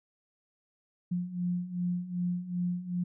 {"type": "beating tone pair", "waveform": "sine", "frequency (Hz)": [175.8, 178.4], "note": ["F3", "F3"], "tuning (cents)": [12, 37], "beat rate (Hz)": 2.6, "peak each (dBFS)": [-35, -31], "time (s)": [1.11, 3.04], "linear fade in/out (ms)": 10, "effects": []}